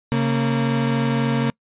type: tone pair together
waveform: 35% pulse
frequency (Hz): 136.92 / 230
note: C#3 / A#3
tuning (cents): -21 / -23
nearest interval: major sixth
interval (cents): 898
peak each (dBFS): -19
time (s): 0.12-1.5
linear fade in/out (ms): 0
effects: noise-tail reverb RT60 0.1 s tail -26 dB re dry + resampled to 8000 Hz